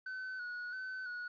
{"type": "tone with vibrato", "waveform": "triangle", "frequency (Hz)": 1489, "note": "F#6", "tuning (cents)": 11, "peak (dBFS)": -38, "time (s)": [0.06, 1.28], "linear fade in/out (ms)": 5, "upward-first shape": "square", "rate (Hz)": 1.5, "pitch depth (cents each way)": 35, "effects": ["resampled to 11025 Hz", "12-bit"]}